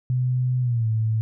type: tone with pitch glide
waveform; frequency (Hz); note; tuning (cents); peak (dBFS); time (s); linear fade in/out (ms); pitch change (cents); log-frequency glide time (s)
sine; 126.3 to 110.59; B2 to A2; +39 to +9; -19; 0.1-1.21; 0; -230; 0.61-0.88
effects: none